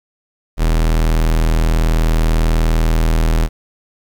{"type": "tone", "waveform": "45% pulse", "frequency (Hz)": 40.28, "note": "E1", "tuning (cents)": -39, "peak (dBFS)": -11, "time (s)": [0.57, 3.49], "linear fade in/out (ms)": 50, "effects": ["8-bit"]}